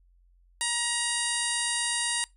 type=harmonic tone; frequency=948 Hz; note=A#5; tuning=29 cents sharp; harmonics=1 / 2 / 3 / 4 / 5 / 6 / 7 / 8 / 9 / 10; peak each=-37 / -34 / -36 / -35 / -37 / -43 / -40 / -36 / -34 / -32 dBFS; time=0.61-2.24 s; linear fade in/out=0 ms; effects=noise-tail reverb RT60 0.2 s tail -23 dB re dry + added 44 Hz sine -58 dBFS peak until 2.36 s